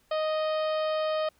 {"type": "harmonic tone", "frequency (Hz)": 622.3, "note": "D#5", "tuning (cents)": 0, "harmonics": [1, 2, 3, 4, 5, 6, 7, 8], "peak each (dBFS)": [-26, -34, -43, -45, -42, -47, -47, -51], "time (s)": [0.11, 1.29], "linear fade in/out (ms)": 5, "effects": ["pink hiss -66 dBFS RMS until 1.39 s"]}